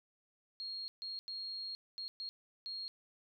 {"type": "tone bursts at uneven times", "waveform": "sine", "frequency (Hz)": 4264, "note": "C8", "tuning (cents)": 32, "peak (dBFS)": -40, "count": 6, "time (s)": [[0.6, 0.88], [1.02, 1.19], [1.28, 1.75], [1.98, 2.08], [2.2, 2.29], [2.66, 2.88]], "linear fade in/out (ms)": 0, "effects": []}